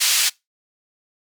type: band-pass noise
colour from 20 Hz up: pink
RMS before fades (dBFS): -18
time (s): 0-0.3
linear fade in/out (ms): 20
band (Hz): 3100 to 10000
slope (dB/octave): 12
effects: noise-tail reverb RT60 0.2 s tail -23 dB re dry